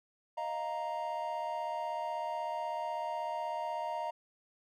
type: chord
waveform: triangle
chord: Eb suspended second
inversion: none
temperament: equal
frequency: 622.3 / 698.5 / 932.3 Hz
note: Eb5 / F5 / Bb5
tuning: 0 / 0 / 0 cents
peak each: -38 / -38 / -35 dBFS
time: 0.37-4.11 s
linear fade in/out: 10 ms
effects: none